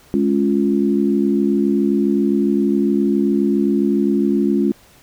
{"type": "chord", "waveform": "sine", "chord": "Db major", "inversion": "second", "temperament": "equal with one note detuned", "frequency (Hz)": [209.8, 277.2, 349.2], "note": ["Ab3", "Db4", "F4"], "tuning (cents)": [18, 0, 0], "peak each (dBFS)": [-17, -18, -19], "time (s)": [0.14, 4.72], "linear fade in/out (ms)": 0, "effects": ["pink hiss -49 dBFS RMS until 5.02 s"]}